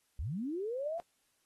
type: linear sweep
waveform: sine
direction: up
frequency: 53.1 to 698.5 Hz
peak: -34 dBFS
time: 0.19-1 s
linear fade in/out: 0 ms
effects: white hiss -75 dBFS RMS until 1.45 s + AAC 32 kbps